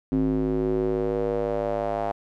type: tone with band-pass filter sweep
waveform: square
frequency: 53 Hz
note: G#1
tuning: 36 cents sharp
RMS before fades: -25 dBFS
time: 0.12-2.12 s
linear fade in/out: 0 ms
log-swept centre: 270 to 720 Hz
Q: 3.9
effects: none